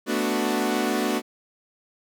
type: chord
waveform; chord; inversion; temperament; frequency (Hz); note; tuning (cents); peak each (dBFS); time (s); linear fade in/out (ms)
sawtooth; B minor seventh; third; equal; 220 / 246.9 / 293.7 / 370; A3 / B3 / D4 / F#4; 0 / 0 / 0 / 0; -24; 0.06-1.22; 50
effects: none